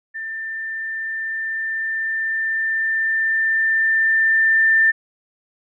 sine tone with level ramp, 1788 Hz, A6, 27 cents sharp, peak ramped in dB -26 to -11 dBFS, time 0.14-4.92 s, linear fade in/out 20 ms, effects none

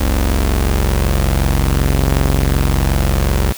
sawtooth tone pair together, 45.41 / 68 Hz, F#1 / C#2, -32 / -33 cents, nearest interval perfect fifth, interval 699 cents, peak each -11 dBFS, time 0-3.53 s, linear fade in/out 10 ms, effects white hiss -32 dBFS RMS until 3.57 s

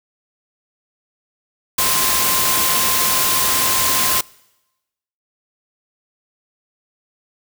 sine tone in noise, 1046.5 Hz, C6, in tune, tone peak -24 dBFS, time 1.78-4.21 s, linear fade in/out 5 ms, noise white, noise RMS -17 dBFS, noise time 1.78-4.21 s, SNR -10 dB, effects noise-tail reverb RT60 1.0 s tail -25 dB re dry

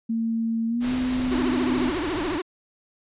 sine tone with pitch glide, 227.1 to 253.4 Hz, A#3 to B3, -45 to +45 cents, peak -22 dBFS, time 0.09-1.9 s, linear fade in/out 10 ms, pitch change +190 cents, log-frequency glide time 0.67-0.92 s
pink noise, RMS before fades -33 dBFS, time 0.8-2.4 s, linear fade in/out 50 ms
clicks, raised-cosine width 2 ms, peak -23 dBFS, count 2, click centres 1.197 / 1.2 s
45% pulse tone with vibrato, 329.6 Hz, E4, in tune, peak -25 dBFS, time 1.31-2.42 s, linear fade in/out 10 ms, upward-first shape triangle, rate 14 Hz, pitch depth 300 cents each way
effects resampled to 8000 Hz

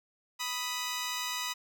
10% pulse tone pair together, 987 / 1253.6 Hz, B5 / D#6, -1 / +13 cents, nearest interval major third, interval 414 cents, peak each -26 / -29 dBFS, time 0.39-1.54 s, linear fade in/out 20 ms, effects none

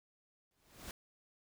pink noise with exponential growth, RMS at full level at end -44 dBFS, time 0.51-0.91 s, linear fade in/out 1 ms, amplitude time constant 85 ms, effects none

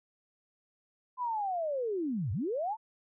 sine linear two-way sweep, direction down then up, 1023 to 85.2 to 923 Hz, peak -30 dBFS, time 1.17-2.77 s, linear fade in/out 50 ms, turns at 2.32 s, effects none

